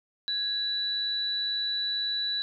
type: tone pair together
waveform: sine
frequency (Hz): 1661.2 / 3951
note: G#6 / B7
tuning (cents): 0 / 0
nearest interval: octave + minor third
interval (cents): 1500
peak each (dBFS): -39 / -27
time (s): 0.28-2.42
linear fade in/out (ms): 0
effects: none